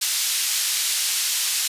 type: band-pass noise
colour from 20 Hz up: pink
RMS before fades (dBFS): -23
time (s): 0.01-1.68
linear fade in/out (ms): 10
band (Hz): 3600 to 13000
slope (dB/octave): 12
effects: resampled to 32000 Hz